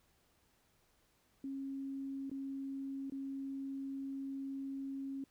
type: tone with dropouts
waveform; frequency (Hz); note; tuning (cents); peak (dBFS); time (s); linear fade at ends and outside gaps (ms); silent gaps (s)
sine; 272.1; C#4; -32; -39; 1.44-5.24; 2; 2.297-2.314 / 3.099-3.121
effects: pink hiss -73 dBFS RMS until 5.3 s